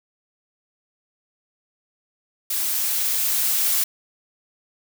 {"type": "noise with level ramp", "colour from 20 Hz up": "blue", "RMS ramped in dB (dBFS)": [-24, -20], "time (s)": [2.5, 3.84], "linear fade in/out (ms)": 5, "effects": []}